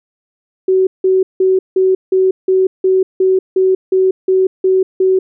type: tone bursts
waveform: sine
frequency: 376.5 Hz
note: F#4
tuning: 30 cents sharp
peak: -8 dBFS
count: 13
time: 0.68-5.19 s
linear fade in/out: 5 ms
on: 190 ms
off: 170 ms
effects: none